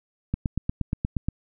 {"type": "click train", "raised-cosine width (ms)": 5, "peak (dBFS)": -12, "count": 9, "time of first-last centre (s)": [0.34, 1.286], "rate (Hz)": 8.46, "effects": []}